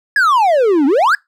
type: exponential two-way sweep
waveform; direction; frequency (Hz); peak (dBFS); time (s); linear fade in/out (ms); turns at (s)
triangle; down then up; 1724 to 261.6 to 1724; -7; 0.16-1.15; 2; 0.86
effects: noise-tail reverb RT60 0.2 s tail -25 dB re dry